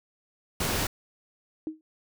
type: noise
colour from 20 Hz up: pink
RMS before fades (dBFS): -28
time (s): 0.6-0.87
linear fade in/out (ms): 5
type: tone with exponential decay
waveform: sine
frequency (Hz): 313.9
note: D#4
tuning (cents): +15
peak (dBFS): -26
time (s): 1.67-1.81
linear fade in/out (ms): 1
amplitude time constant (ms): 30
effects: none